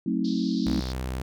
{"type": "chord", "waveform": "sine", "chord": "F# diminished seventh", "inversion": "none", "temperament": "just", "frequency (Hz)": [185, 222, 266.4, 319.7], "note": ["F#3", "A3", "C4", "Eb4"], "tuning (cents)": [0, 16, 31, 47], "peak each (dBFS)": [-29, -28, -28, -30], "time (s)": [0.06, 0.8], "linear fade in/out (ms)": 5}
{"type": "band-pass noise", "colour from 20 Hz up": "white", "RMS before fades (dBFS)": -42, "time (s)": [0.24, 0.93], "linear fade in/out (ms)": 10, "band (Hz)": [3700, 5000], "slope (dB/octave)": 48}
{"type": "tone", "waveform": "sawtooth", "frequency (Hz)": 64, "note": "C2", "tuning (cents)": -38, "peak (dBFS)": -25, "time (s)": [0.66, 1.22], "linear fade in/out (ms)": 5}
{"effects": []}